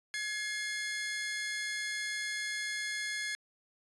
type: tone pair together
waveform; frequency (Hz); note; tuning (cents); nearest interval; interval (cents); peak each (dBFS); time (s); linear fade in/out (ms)
sawtooth; 1689 / 2128; G#6 / C7; +29 / +29; major third; 400; -33 / -34; 0.14-3.35; 0
effects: resampled to 24000 Hz